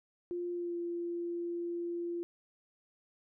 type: tone with pitch glide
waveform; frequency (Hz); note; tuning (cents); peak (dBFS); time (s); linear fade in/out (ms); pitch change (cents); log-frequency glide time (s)
sine; 350.6 to 344.4; F4 to F4; +7 to -24; -34; 0.31-2.23; 0; -31; 0.52-0.76
effects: none